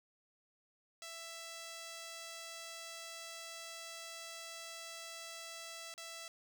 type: tone with dropouts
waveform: 5% pulse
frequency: 663 Hz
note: E5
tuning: 10 cents sharp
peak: -35 dBFS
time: 1.02-6.28 s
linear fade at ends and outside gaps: 1 ms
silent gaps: 5.94-5.978 s
effects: none